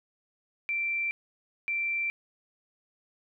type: tone pair in turn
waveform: sine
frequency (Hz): 2349 / 2349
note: D7 / D7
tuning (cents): 0 / 0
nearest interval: unison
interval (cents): 0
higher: neither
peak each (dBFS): -27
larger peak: neither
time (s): 0.69-1.11 / 1.68-2.1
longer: neither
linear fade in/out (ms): 0
effects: none